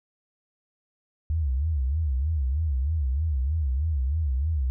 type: tone with vibrato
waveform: sine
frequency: 72.1 Hz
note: D2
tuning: 31 cents flat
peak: -22 dBFS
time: 1.3-4.7 s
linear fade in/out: 0 ms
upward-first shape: sine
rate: 3.2 Hz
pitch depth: 220 cents each way
effects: none